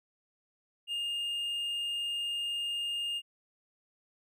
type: tone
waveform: triangle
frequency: 2826 Hz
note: F7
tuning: 20 cents sharp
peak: -30 dBFS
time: 0.87-3.22 s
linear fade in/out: 50 ms
effects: none